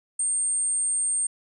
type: tone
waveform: sine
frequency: 8640 Hz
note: C#9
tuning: 45 cents flat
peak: -22 dBFS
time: 0.19-1.27 s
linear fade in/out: 5 ms
effects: none